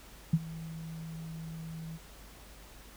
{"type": "tone with ADSR envelope", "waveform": "sine", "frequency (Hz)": 162.1, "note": "E3", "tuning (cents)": -29, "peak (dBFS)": -19, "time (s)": [0.33, 1.99], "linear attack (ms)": 7, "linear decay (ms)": 44, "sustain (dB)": -20, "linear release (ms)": 37, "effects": ["added 50 Hz sine -54 dBFS peak until 2.96 s", "pink hiss -54 dBFS RMS until 2.96 s"]}